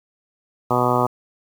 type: harmonic tone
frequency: 123.47 Hz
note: B2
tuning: in tune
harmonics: 1 / 2 / 3 / 4 / 5 / 6 / 7 / 8 / 9 / 10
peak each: -25 / -25 / -25 / -25 / -25 / -25 / -25 / -25 / -25 / -25 dBFS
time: 0.7-1.07 s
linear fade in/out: 10 ms
effects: 7-bit